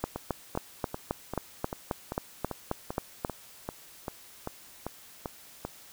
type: two click trains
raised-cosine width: 1 ms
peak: -19 / -14 dBFS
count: 15 / 13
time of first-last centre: 0.16-5.65 / 0.04-3.249 s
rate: 2.55 / 3.74 Hz
effects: white hiss -52 dBFS RMS until 5.92 s

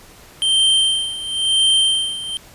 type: tone with tremolo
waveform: square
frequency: 3136 Hz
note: G7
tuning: in tune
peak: -12 dBFS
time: 0.42-2.37 s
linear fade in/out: 0 ms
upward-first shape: sine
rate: 0.97 Hz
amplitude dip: 80%
effects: pink hiss -44 dBFS RMS until 2.54 s + resampled to 32000 Hz

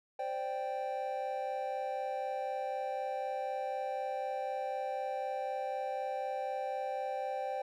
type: chord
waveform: triangle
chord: C suspended second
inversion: none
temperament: equal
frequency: 523.3 / 587.3 / 784 Hz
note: C5 / D5 / G5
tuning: 0 / 0 / 0 cents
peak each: -37 / -39 / -35 dBFS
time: 0.19-7.62 s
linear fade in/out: 5 ms
effects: none

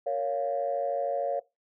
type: chord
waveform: sine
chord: Bb minor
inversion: none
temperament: just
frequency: 466.2 / 559.4 / 699.2 Hz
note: Bb4 / Db5 / F5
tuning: 0 / +16 / +2 cents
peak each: -34 / -28 / -31 dBFS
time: 0.06-1.4 s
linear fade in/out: 10 ms
effects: noise-tail reverb RT60 0.2 s tail -19 dB re dry + tanh soft clip ceiling -18 dBFS

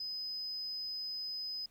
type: tone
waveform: sine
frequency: 5030 Hz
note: D#8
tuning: 18 cents sharp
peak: -36 dBFS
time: 0-1.66 s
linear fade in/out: 5 ms
effects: tanh soft clip ceiling -34 dBFS + pink hiss -70 dBFS RMS until 1.7 s

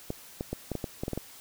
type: clicks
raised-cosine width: 2 ms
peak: -18 dBFS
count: 10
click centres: 0.104 / 0.409 / 0.53 / 0.717 / 0.753 / 0.842 / 1.035 / 1.081 / 1.133 / 1.176 s
effects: white hiss -50 dBFS RMS until 1.4 s

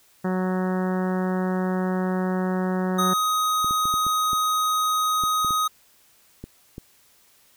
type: harmonic tone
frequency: 185 Hz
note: F#3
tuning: in tune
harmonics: 1 / 2 / 3 / 4 / 5 / 6 / 7 / 8 / 9 / 10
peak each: -23 / -29 / -33 / -35 / -37 / -39 / -40 / -41 / -42 / -43 dBFS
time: 0.24-3.14 s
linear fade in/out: 10 ms
type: tone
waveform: square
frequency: 1255 Hz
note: D#6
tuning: 15 cents sharp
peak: -21 dBFS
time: 2.98-5.68 s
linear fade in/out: 10 ms
type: clicks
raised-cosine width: 3 ms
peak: -22 dBFS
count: 11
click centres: 3.645 / 3.709 / 3.855 / 3.94 / 4.066 / 4.332 / 5.237 / 5.447 / 5.507 / 6.44 / 6.781 s
effects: white hiss -58 dBFS RMS until 7.56 s

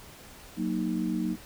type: chord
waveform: sine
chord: D# minor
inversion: first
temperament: equal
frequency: 185 / 233.1 / 311.1 Hz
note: F#3 / A#3 / D#4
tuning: 0 / 0 / 0 cents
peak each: -31 dBFS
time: 0.56-1.37 s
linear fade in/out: 50 ms
effects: pink hiss -49 dBFS RMS until 1.45 s

